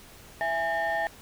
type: tone cluster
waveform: sine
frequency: 665 / 825 / 1815 Hz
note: E5 / G#5 / A#6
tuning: +15 / -12 / -47 cents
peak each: -28 dBFS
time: 0.41-1.07 s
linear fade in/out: 0 ms
effects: tanh soft clip ceiling -21 dBFS + pink hiss -50 dBFS RMS until 1.21 s